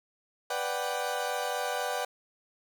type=chord; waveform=30% pulse; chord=G major seventh; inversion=first; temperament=equal; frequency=493.9 / 587.3 / 740 / 784 Hz; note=B4 / D5 / F#5 / G5; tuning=0 / 0 / 0 / 0 cents; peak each=-33 dBFS; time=0.5-2.05 s; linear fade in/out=5 ms; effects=none